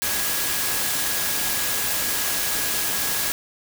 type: tone in noise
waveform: sine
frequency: 1661.2 Hz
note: G#6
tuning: in tune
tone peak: -35 dBFS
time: 0.02-3.32 s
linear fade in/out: 0 ms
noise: white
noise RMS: -24 dBFS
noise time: 0.02-3.32 s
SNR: -14 dB
effects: none